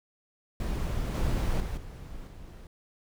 brown noise with level steps, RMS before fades -30 / -27 / -33 / -42 / -45 dBFS, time 0.6-2.67 s, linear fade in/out 2 ms, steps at 1.14 / 1.6 / 1.77 / 2.27 s, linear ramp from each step 5 ms, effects none

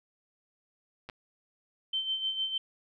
clicks, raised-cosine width 0.3 ms, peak -26 dBFS, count 2, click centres 1.09 / 1.098 s
sine tone with tremolo, 3099 Hz, G7, 21 cents flat, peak -27 dBFS, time 1.93-2.58 s, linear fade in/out 5 ms, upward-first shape sine, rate 6.6 Hz, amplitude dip 60%
effects none

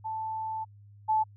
sine tone pair in turn, 880 / 869.9 Hz, A5 / A5, 0 / -20 cents, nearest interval unison, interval 20 cents, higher first, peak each -31 / -22 dBFS, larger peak second, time 0.04-0.65 / 1.08-1.24 s, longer first, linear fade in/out 20 ms, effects added 102 Hz sine -50 dBFS peak until 1.36 s

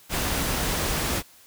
pink noise, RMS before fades -26 dBFS, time 0.09-1.23 s, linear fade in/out 50 ms, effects white hiss -53 dBFS RMS until 1.46 s

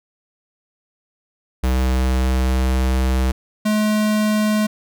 square tone pair in turn, 64.3 / 213 Hz, C2 / G#3, -30 / +44 cents, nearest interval octave + major sixth, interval 2074 cents, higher second, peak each -16 dBFS, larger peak neither, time 1.63-3.32 / 3.65-4.67 s, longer first, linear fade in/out 10 ms, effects none

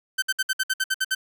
sawtooth tone bursts, 1541 Hz, G6, 30 cents flat, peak -17 dBFS, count 10, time 0.18-1.15 s, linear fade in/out 10 ms, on 43 ms, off 60 ms, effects none

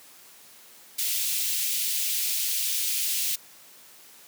white high-pass noise, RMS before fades -27 dBFS, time 0.98-3.36 s, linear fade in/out 10 ms, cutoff 2500 Hz, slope 24 dB/octave, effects white hiss -51 dBFS RMS until 4.27 s + high-pass 150 Hz 12 dB/octave

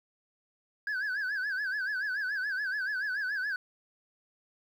sine tone with vibrato, 1600 Hz, G6, 35 cents sharp, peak -27 dBFS, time 0.87-3.56 s, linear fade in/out 2 ms, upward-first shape sine, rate 7 Hz, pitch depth 130 cents each way, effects tanh soft clip ceiling -29 dBFS + 10-bit

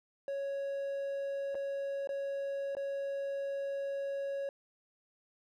triangle tone with dropouts, 554.4 Hz, C#5, in tune, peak -32 dBFS, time 0.28-4.49 s, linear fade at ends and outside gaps 1 ms, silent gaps 1.546-1.552 / 2.073-2.091 / 2.751-2.768 s, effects none

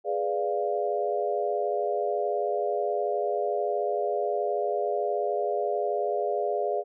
sine chord, G# diminished seventh, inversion none, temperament equal, 415.3 / 493.9 / 587.3 / 698.5 Hz, G#4 / B4 / D5 / F5, 0 / 0 / 0 / 0 cents, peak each -29 / -33 / -30 / -30 dBFS, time 0.04-6.84 s, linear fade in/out 50 ms, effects none

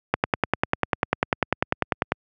click train, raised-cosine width 0.5 ms, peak -3 dBFS, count 21, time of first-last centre 0.14-2.12 s, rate 10.1 Hz, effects high-pass 80 Hz 12 dB/octave

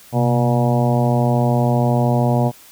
harmonic tone with a mistuned harmonic, 120 Hz, B2, 49 cents flat, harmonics 1 / 2 / 3 / 4 / 5 / 6 / 7 / 8, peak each -16 / -20 / -27 / -26 / -23 / -24 / -27 / -30 dBFS, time 0.12-2.52 s, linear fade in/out 50 ms, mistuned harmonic 1, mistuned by +100 cents, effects white hiss -45 dBFS RMS until 2.71 s

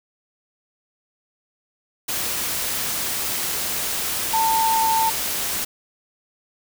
sine tone in noise, 897 Hz, A5, 33 cents sharp, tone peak -17 dBFS, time 4.33-5.1 s, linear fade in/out 10 ms, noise white, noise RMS -25 dBFS, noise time 2.08-5.65 s, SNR +5 dB, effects none

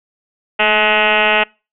sine tone with frequency modulation, 1695 Hz, G#6, 35 cents sharp, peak -10 dBFS, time 0.59-1.44 s, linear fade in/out 10 ms, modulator 211 Hz, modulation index 5.9, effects noise-tail reverb RT60 0.3 s tail -26 dB re dry

